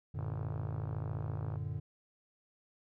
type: chord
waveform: triangle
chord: Gb augmented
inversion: none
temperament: equal with one note detuned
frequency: 92.5 / 114.08 / 146.83 Hz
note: Gb2 / Bb2 / D3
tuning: 0 / -37 / 0 cents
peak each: -38 dBFS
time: 0.14-1.8 s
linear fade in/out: 10 ms
type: click train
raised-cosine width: 1 ms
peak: -32 dBFS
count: 75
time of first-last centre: 0.19-1.558 s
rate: 54.1 Hz
effects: none